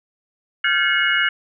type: tone cluster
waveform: sine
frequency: 1394 / 1539 / 1720 / 2178 / 2896 Hz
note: F6 / G6 / A6 / C#7 / F#7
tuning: -4 / -32 / -40 / -31 / -38 cents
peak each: -22 dBFS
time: 0.64-1.29 s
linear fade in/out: 5 ms
effects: none